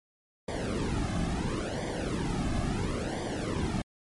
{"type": "noise with flanger", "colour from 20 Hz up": "brown", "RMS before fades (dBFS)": -31, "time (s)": [0.48, 3.82], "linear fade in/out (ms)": 5, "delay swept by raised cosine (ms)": [0.74, 2.14], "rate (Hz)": 0.73, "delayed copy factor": -0.9, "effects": ["MP3 48 kbps"]}